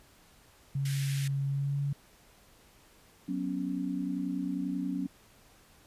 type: tone with pitch glide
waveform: sine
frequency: 138.3 to 141.37 Hz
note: C#3 to C#3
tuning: -4 to +34 cents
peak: -28 dBFS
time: 0.75-1.93 s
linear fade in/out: 5 ms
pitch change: +38 cents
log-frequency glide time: 1.47-1.78 s
type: band-pass noise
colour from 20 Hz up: pink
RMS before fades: -43 dBFS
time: 0.85-1.28 s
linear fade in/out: 5 ms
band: 1600 to 13000 Hz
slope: 48 dB/octave
type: chord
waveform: sine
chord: F# suspended fourth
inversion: none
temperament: equal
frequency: 185 / 246.9 / 277.2 Hz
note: F#3 / B3 / C#4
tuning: 0 / 0 / 0 cents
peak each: -35 / -37 / -33 dBFS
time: 3.28-5.07 s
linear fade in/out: 10 ms
effects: pink hiss -60 dBFS RMS until 5.86 s + resampled to 32000 Hz